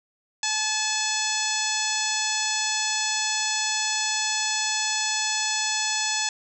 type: harmonic tone with a mistuned harmonic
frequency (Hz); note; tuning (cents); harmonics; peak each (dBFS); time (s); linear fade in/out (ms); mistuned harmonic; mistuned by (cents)
862; A5; -36; 1 / 2 / 3 / 4 / 5 / 6 / 7 / 8 / 9; -32 / -32 / -32 / -32 / -32 / -32 / -32 / -32 / -32; 0.43-6.29; 2; 8; -19
effects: none